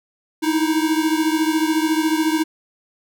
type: beating tone pair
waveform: square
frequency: 311.7 / 325.7 Hz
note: D#4 / E4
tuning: +3 / -21 cents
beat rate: 14 Hz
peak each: -19 / -22 dBFS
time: 0.42-2.44 s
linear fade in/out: 20 ms
effects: none